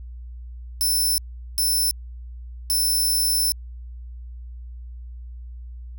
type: tone bursts at uneven times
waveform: 10% pulse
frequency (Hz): 5320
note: E8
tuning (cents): +15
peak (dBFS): -13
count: 3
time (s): 0.81-1.18 / 1.58-1.91 / 2.7-3.52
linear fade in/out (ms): 0
effects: added 60 Hz sine -34 dBFS peak until 5.98 s